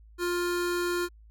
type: tone pair together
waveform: square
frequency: 351.5 / 1406 Hz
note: F4 / F6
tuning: +11 / +11 cents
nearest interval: 2 octaves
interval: 2400 cents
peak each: -28 / -35 dBFS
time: 0.18-1.09 s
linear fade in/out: 50 ms
effects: added 54 Hz sine -50 dBFS peak until 1.3 s